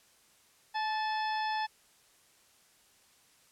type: harmonic tone with a mistuned harmonic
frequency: 863 Hz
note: A5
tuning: 34 cents flat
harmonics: 1 / 2 / 3 / 4 / 5 / 6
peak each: -31 / -38 / -45 / -45 / -49 / -45 dBFS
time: 0.74-1.67 s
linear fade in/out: 20 ms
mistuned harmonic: 2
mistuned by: +32 cents
effects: white hiss -64 dBFS RMS until 3.51 s + low-pass 11000 Hz 12 dB/octave